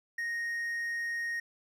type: tone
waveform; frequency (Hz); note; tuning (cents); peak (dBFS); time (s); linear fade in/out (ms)
triangle; 1864.7; A#6; 0; -30; 0.18-1.4; 5
effects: none